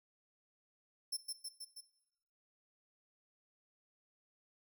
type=tone with echo; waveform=25% pulse; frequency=5340 Hz; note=E8; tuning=22 cents sharp; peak=-31 dBFS; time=1.12-1.17 s; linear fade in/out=10 ms; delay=160 ms; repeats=4; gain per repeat=-3 dB; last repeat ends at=1.81 s; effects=noise-tail reverb RT60 0.9 s tail -18 dB re dry